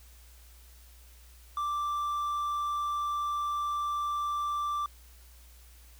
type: tone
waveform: triangle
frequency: 1174.7 Hz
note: D6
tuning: in tune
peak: -27 dBFS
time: 1.57-4.86 s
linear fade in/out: 2 ms
effects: added 60 Hz sine -52 dBFS peak until 5.99 s + white hiss -59 dBFS RMS until 5.99 s